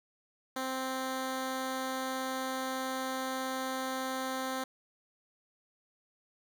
10% pulse tone, 261.6 Hz, C4, in tune, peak -25 dBFS, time 0.56-4.64 s, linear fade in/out 5 ms, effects none

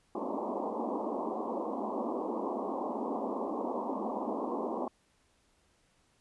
pink band-pass noise, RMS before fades -35 dBFS, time 0.15-4.88 s, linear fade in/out 2 ms, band 210 to 1100 Hz, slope 96 dB/octave, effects pink hiss -70 dBFS RMS until 6.2 s + resampled to 24000 Hz

